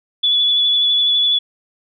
sine tone with vibrato, 3428 Hz, A7, 46 cents flat, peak -12 dBFS, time 0.23-1.39 s, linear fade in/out 10 ms, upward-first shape sine, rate 12 Hz, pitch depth 17 cents each way, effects none

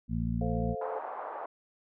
harmonic tone, 57.2 Hz, A#1, 32 cents flat, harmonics 1 / 2 / 3 / 4, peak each -34 / -34 / -34 / -34 dBFS, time 0.08-0.76 s, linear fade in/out 50 ms
sine chord, F major, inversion first, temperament equal, 440 / 523.3 / 698.5 Hz, A4 / C5 / F5, 0 / 0 / 0 cents, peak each -38 dBFS, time 0.41-0.99 s, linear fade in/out 5 ms
pink band-pass noise, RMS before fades -39 dBFS, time 0.81-1.46 s, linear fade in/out 5 ms, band 600 to 1100 Hz, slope 24 dB/octave
effects none

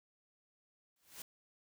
white noise with exponential growth, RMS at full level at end -44 dBFS, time 0.96-1.22 s, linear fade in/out 2 ms, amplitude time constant 55 ms, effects none

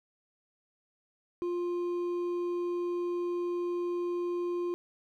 triangle tone with hard clipping, 350.7 Hz, F4, 7 cents sharp, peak -31 dBFS, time 1.42-4.74 s, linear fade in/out 0 ms, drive 8 dB, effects none

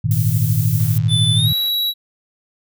sine chord, Ab suspended second, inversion none, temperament equal, 103.83 / 116.54 / 155.56 Hz, Ab2 / Bb2 / Eb3, 0 / 0 / 0 cents, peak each -19 / -17 / -19 dBFS, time 0.04-1.53 s, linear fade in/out 10 ms
violet noise, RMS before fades -27 dBFS, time 0.11-0.98 s, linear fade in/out 2 ms
click train, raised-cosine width 0.2 ms, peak -24 dBFS, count 76, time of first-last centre 0.8-1.683 s, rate 84.9 Hz
square tone with pitch glide, 3508 to 3892 Hz, A7 to B7, -6 to -26 cents, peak -17 dBFS, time 1.08-1.94 s, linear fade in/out 50 ms, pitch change +180 cents, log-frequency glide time 1.35-1.5 s
effects none

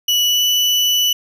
35% pulse tone with pitch glide, 2947 to 2969 Hz, F#7 to F#7, -8 to +5 cents, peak -11 dBFS, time 0.08-1.13 s, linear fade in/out 5 ms, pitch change +13 cents, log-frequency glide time 0.26-0.44 s, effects none

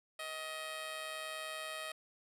10% pulse tone with amplitude modulation, 630 Hz, D#5, 21 cents sharp, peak -30 dBFS, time 0.19-1.92 s, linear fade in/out 5 ms, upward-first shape sine, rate 141 Hz, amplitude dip 50%, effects resampled to 32000 Hz

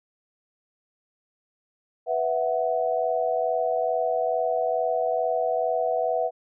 sine chord, B suspended fourth, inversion none, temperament just, 493.9 / 658.5 / 740.8 Hz, B4 / E5 / F#5, 0 / -2 / +2 cents, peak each -27 / -25 / -27 dBFS, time 2.06-6.31 s, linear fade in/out 50 ms, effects none

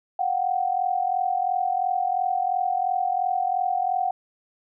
sine tone pair together, 721.1 / 764 Hz, F#5 / G5, -45 / -45 cents, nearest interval minor second, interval 100 cents, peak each -24 dBFS, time 0.19-4.11 s, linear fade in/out 5 ms, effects none

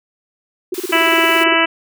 sine tone bursts, 362.8 Hz, F#4, 34 cents flat, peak -17 dBFS, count 15, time 0.72-1.542 s, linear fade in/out 5 ms, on 24 ms, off 33 ms
white high-pass noise, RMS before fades -30 dBFS, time 0.74-1.44 s, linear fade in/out 5 ms, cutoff 890 Hz, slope 24 dB/octave
harmonic tone, 329.6 Hz, E4, in tune, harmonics 1 / 2 / 3 / 4 / 5 / 6 / 7 / 8 / 9, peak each -20 / -20 / -20 / -20 / -20 / -20 / -20 / -20 / -20 dBFS, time 0.92-1.66 s, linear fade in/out 10 ms
effects none

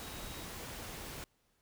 sine tone in noise, 3804 Hz, A#7, 34 cents sharp, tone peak -55 dBFS, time 0.02-0.45 s, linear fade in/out 0 ms, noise pink, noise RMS -45 dBFS, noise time 0-1.24 s, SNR -13 dB, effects pink hiss -75 dBFS RMS until 1.61 s

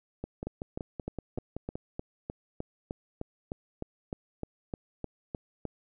two click trains, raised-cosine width 2 ms, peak -22 / -21 dBFS, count 9 / 18, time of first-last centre 0.24-1.755 / 0.47-5.653 s, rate 5.28 / 3.28 Hz, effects none

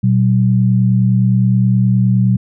sine tone pair together, 120.35 / 190 Hz, B2 / F#3, -44 / +46 cents, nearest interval minor sixth, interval 790 cents, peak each -11 / -13 dBFS, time 0.03-2.37 s, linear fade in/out 10 ms, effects none

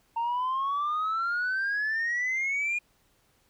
sine exponential sweep, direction up, 913 to 2445 Hz, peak -24 dBFS, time 0.16-2.79 s, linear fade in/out 10 ms, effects tanh soft clip ceiling -24 dBFS + pink hiss -67 dBFS RMS until 3.49 s

